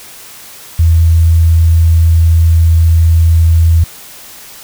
sine tone, 82.41 Hz, E2, in tune, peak -4 dBFS, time 0.79-3.84 s, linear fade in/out 5 ms, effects white hiss -33 dBFS RMS until 4.63 s

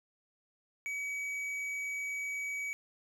sine tone with tanh clipping, 2272 Hz, C#7, 42 cents sharp, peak -36 dBFS, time 0.86-2.73 s, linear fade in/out 0 ms, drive 8 dB, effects none

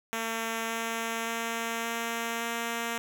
5% pulse tone with pitch steps, 226.5 / 227.9 / 229.4 / 230.9 / 232.3 Hz, A#3 / A#3 / A#3 / A#3 / A#3, -50 / -39 / -28 / -16 / -6 cents, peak -19 dBFS, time 0.13-2.98 s, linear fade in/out 0 ms, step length 570 ms, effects none

